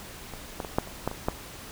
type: clicks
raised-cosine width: 1 ms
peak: -24 / -17 / -21 / -8 / -27 / -12 / -21 / -10 dBFS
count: 8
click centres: 0.337 / 0.602 / 0.648 / 0.785 / 0.874 / 1.076 / 1.114 / 1.285 s
effects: pink hiss -43 dBFS RMS until 1.71 s